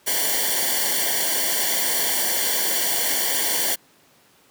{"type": "noise with comb filter", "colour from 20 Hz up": "white", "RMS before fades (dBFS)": -22, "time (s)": [0.06, 3.76], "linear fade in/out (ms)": 20, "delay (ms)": 0.78, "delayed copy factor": -0.95, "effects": ["pink hiss -56 dBFS RMS until 4.5 s", "high-pass 150 Hz 12 dB/octave"]}